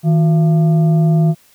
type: tone with frequency modulation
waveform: sine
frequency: 159.5 Hz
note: D#3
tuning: 43 cents sharp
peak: -9 dBFS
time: 0.03-1.35 s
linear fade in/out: 50 ms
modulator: 521 Hz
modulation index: 0.33
effects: white hiss -51 dBFS RMS until 1.54 s